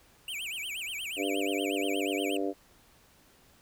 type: tone with vibrato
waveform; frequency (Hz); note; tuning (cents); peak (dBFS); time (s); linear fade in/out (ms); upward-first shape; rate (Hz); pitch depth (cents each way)
square; 2678; E7; +27; -35; 0.28-2.37; 2; sine; 8.4; 300
type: harmonic tone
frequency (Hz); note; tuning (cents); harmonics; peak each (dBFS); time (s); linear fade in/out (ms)
98; G2; 0; 3 / 4 / 5 / 6 / 7; -32 / -34 / -36 / -38 / -39; 1.16-2.54; 50
effects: pink hiss -61 dBFS RMS until 3.61 s